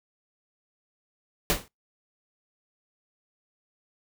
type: noise with exponential decay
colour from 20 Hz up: pink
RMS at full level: -20 dBFS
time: 1.5-1.68 s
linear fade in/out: 0 ms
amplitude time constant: 38 ms
effects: noise-tail reverb RT60 0.2 s tail -25 dB re dry